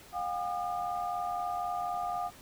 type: tone cluster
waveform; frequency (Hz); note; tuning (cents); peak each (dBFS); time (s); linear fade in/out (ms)
sine; 714 / 798 / 1213; F5 / G5 / D#6; +38 / +31 / -44; -33 / -38 / -38; 0.12-2.31; 50
effects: pink hiss -53 dBFS RMS until 2.41 s